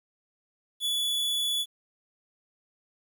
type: tone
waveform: 45% pulse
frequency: 3427 Hz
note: A7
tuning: 46 cents flat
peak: -26 dBFS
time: 0.8-1.66 s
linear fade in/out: 50 ms
effects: 10-bit